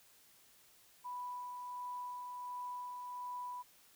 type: tone with tremolo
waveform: sine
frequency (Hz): 987.8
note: B5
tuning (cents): 0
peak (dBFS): -40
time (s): 1.04-3.63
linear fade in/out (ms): 20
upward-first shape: sine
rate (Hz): 1.4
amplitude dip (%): 30
effects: white hiss -65 dBFS RMS until 3.95 s